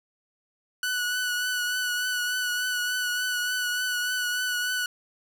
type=tone with vibrato; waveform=sawtooth; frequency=1480 Hz; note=F#6; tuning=in tune; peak=-22 dBFS; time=0.83-4.86 s; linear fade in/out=2 ms; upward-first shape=triangle; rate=3.4 Hz; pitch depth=29 cents each way; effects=10-bit